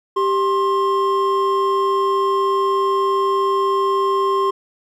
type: tone pair together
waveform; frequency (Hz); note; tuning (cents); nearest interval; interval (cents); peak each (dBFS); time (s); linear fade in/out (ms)
triangle; 392 / 1059.3; G4 / C6; 0 / +21; octave + perfect fourth; 1721; -16; 0.16-4.51; 10
effects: none